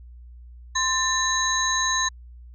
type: tone cluster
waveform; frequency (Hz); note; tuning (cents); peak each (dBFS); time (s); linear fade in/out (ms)
sine; 1034 / 1785 / 3938 / 6480; C6 / A6 / B7 / G#8; -21 / +24 / -6 / -43; -26; 0.75-2.09; 10
effects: added 60 Hz sine -41 dBFS peak until 2.54 s